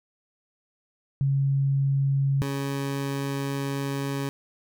sine / 20% pulse tone pair in turn, 137.7 / 138.74 Hz, C#3 / C#3, -11 / +2 cents, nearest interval unison, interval 13 cents, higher second, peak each -20 / -22 dBFS, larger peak first, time 1.21-2.42 / 2.42-4.29 s, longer second, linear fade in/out 0 ms, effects none

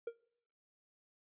triangle tone with exponential decay, 466.2 Hz, A#4, in tune, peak -32 dBFS, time 0.07-0.16 s, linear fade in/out 5 ms, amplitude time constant 18 ms, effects noise-tail reverb RT60 0.7 s tail -23 dB re dry + resampled to 8000 Hz

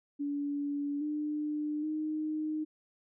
sine tone with pitch steps, 286.8 / 299.8 / 308.6 Hz, D4 / D4 / D#4, -41 / +36 / -14 cents, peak -31 dBFS, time 0.19-2.65 s, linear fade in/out 20 ms, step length 820 ms, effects none

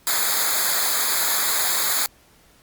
white noise with comb filter, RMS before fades -21 dBFS, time 0.07-2.06 s, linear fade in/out 0 ms, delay 0.35 ms, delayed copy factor -0.9, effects pink hiss -55 dBFS RMS until 2.62 s + Opus 48 kbps

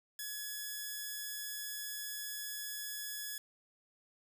5% pulse tone, 1695 Hz, G#6, 35 cents sharp, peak -29 dBFS, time 0.19-3.38 s, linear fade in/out 2 ms, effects none

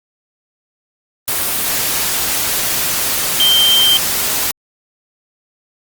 sine tone in noise, 3142 Hz, G7, 3 cents sharp, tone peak -9 dBFS, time 3.4-3.97 s, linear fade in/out 0 ms, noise white, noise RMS -17 dBFS, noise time 1.28-4.51 s, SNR +5 dB, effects Opus 32 kbps

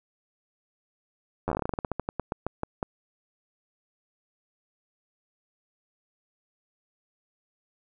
slowing click train, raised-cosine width 1 ms, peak -14 dBFS, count 22, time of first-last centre 1.48-2.828 s, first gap 10 ms, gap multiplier 1.16, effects none

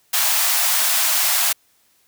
white high-pass noise, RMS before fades -18 dBFS, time 0.13-1.53 s, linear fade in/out 10 ms, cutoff 630 Hz, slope 96 dB/octave, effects white hiss -60 dBFS RMS until 2.07 s

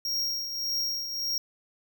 square tone with tremolo, 5588 Hz, F8, in tune, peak -26 dBFS, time 0.05-1.38 s, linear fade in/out 2 ms, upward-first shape triangle, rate 1.7 Hz, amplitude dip 60%, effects none

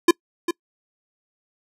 square tone with echo, 342.9 Hz, F4, 32 cents flat, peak -10 dBFS, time 0.08-0.11 s, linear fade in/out 5 ms, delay 400 ms, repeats 1, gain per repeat -10 dB, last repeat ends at 0.51 s, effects noise-tail reverb RT60 0.1 s tail -26 dB re dry + low-pass 12000 Hz 12 dB/octave

